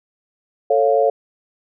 sine chord, A augmented, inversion none, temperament equal with one note detuned, 443.6 / 554.4 / 698.5 Hz, A4 / C#5 / E#5, +14 / 0 / 0 cents, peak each -17 / -16 / -18 dBFS, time 0.7-1.1 s, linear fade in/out 5 ms, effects none

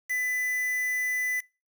triangle tone with quantisation, 2000 Hz, B6, 21 cents sharp, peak -24 dBFS, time 0.09-1.41 s, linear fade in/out 20 ms, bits 6, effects noise-tail reverb RT60 0.3 s tail -24 dB re dry

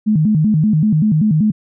sine tone with vibrato, 182 Hz, F#3, 28 cents flat, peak -10 dBFS, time 0.06-1.52 s, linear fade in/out 20 ms, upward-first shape square, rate 5.2 Hz, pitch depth 280 cents each way, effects none

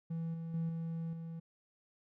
triangle tone with level steps, 164.81 Hz, E3, in tune, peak -33 / -37 / -30 / -34 / -39 dBFS, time 0.1-1.4 s, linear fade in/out 10 ms, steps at 0.34 / 0.54 / 0.69 / 1.13 s, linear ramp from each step 2 ms, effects tanh soft clip ceiling -27 dBFS

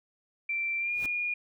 sine tone with pitch glide, 2349 to 2432 Hz, D7 to D#7, 0 to -40 cents, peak -28 dBFS, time 0.49-1.34 s, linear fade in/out 5 ms, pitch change +60 cents, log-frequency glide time 0.79-0.94 s
pink noise with exponential growth, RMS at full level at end -39 dBFS, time 0.88-1.06 s, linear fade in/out 2 ms, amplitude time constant 38 ms
effects none

